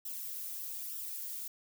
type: noise with flanger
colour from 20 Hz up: violet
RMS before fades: -41 dBFS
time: 0.05-1.48 s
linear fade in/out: 5 ms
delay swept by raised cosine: 0.44 to 2.74 ms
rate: 1.1 Hz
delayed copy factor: -0.55
effects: none